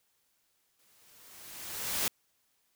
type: noise with exponential growth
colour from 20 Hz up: white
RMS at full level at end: -29 dBFS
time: 0.79-2.08 s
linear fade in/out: 2 ms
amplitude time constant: 280 ms
effects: white hiss -74 dBFS RMS until 2.75 s